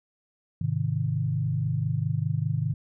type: chord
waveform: sine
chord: Ab major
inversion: none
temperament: equal with one note detuned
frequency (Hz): 105.46 / 130.81 / 155.56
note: Ab2 / C3 / Eb3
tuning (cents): +27 / 0 / 0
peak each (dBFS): -29 / -28 / -28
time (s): 0.61-2.74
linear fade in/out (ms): 5
effects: none